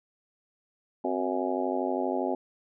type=harmonic tone with a mistuned harmonic; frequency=92.5 Hz; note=F#2; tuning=in tune; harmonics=3 / 4 / 5 / 6 / 7 / 8 / 9; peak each=-32 / -32 / -36 / -35 / -34 / -37 / -35 dBFS; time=1.04-2.35 s; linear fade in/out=5 ms; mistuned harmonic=3; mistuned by=-95 cents; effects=none